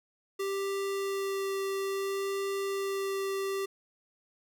square tone with vibrato, 392 Hz, G4, in tune, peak -31 dBFS, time 0.39-3.66 s, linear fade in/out 10 ms, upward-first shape sine, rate 0.59 Hz, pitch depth 8 cents each way, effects none

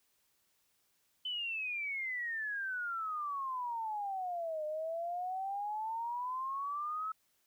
sine exponential two-way sweep, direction down then up, 3051 to 605 to 1305 Hz, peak -35 dBFS, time 1.25-7.12 s, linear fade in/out 5 ms, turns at 4.65 s, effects white hiss -75 dBFS RMS until 7.46 s

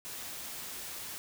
white noise, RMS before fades -42 dBFS, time 0.05-1.18 s, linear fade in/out 0 ms, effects none

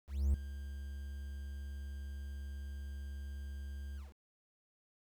triangle tone with ADSR envelope, 69.3 Hz, C#2, in tune, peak -24 dBFS, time 0.07-4.14 s, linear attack 270 ms, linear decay 4 ms, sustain -15 dB, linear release 170 ms, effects 10-bit

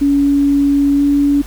sine tone with pitch glide, 282.5 to 285 Hz, C#4 to C#4, +33 to +48 cents, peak -9 dBFS, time 0.01-1.42 s, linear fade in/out 10 ms, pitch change +15 cents, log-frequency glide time 0.96-1.01 s, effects added 50 Hz sine -28 dBFS peak until 1.46 s + pink hiss -37 dBFS RMS until 1.46 s

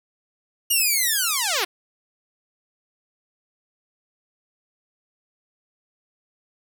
5% pulse linear sweep, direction down, 2900 to 329.6 Hz, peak -9 dBFS, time 0.7-1.65 s, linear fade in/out 10 ms, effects none

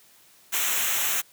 white noise with comb filter, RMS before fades -25 dBFS, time 0.52-1.22 s, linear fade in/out 20 ms, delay 0.21 ms, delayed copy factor -0.75, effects white hiss -56 dBFS RMS until 1.32 s + high-pass 60 Hz 12 dB/octave

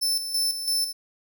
sawtooth tone with tremolo, 5290 Hz, E8, 5 cents sharp, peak -19 dBFS, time 0.01-0.93 s, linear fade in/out 20 ms, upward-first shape square, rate 3 Hz, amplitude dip 60%, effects none

